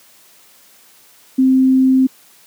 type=tone; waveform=sine; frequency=261.6 Hz; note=C4; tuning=in tune; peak=-8 dBFS; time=1.38-2.07 s; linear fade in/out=10 ms; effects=white hiss -48 dBFS RMS until 2.46 s + high-pass 150 Hz 12 dB/octave